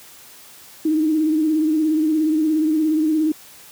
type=tone with vibrato; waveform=sine; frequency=311.4 Hz; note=D#4; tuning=2 cents sharp; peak=-15 dBFS; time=0.85-3.32 s; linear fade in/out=5 ms; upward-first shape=sine; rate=17 Hz; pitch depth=49 cents each way; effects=white hiss -44 dBFS RMS until 3.71 s + high-pass 60 Hz 12 dB/octave